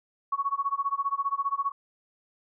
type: tone with tremolo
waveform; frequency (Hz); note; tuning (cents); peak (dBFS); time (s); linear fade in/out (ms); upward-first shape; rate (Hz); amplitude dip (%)
sine; 1114; C#6; +8; -22; 0.32-1.72; 5; sine; 15; 95
effects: none